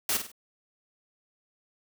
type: noise with echo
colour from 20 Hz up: white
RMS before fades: -27 dBFS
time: 0.09-0.17 s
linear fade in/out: 2 ms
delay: 49 ms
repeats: 3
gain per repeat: -8 dB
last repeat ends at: 0.317 s
effects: none